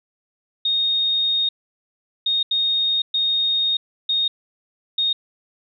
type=tone bursts at uneven times; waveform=sine; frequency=3709 Hz; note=A#7; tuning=9 cents flat; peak=-17 dBFS; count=6; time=0.65-1.49 / 2.26-2.43 / 2.51-3.02 / 3.14-3.77 / 4.09-4.28 / 4.98-5.13 s; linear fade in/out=5 ms; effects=none